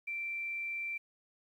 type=tone; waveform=sine; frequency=2348 Hz; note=D7; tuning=1 cent flat; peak=-35 dBFS; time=0.07-0.98 s; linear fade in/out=10 ms; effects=11-bit